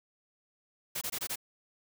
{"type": "noise bursts", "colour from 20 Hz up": "white", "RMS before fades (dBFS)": -35, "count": 5, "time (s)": [0.95, 1.358], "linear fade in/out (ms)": 10, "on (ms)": 64, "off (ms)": 22, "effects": []}